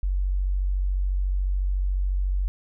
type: tone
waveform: sine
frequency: 47 Hz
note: F#1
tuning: 28 cents sharp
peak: -21 dBFS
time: 0.03-2.48 s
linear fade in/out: 0 ms
effects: none